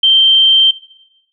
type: tone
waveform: sine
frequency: 3136 Hz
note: G7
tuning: in tune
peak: -6 dBFS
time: 0.03-0.71 s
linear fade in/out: 5 ms
effects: noise-tail reverb RT60 0.9 s tail -17 dB re dry